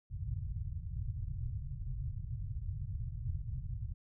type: low-pass noise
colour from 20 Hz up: white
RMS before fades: -39 dBFS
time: 0.1-3.94 s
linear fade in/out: 20 ms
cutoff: 130 Hz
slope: 48 dB/octave
effects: none